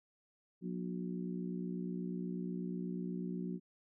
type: harmonic tone with a mistuned harmonic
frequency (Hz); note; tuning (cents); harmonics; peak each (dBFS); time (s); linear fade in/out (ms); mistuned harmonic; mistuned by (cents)
60; B1; -49; 3 / 4 / 5 / 6; -39 / -43 / -47 / -47; 0.61-3.6; 50; 6; +39
effects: none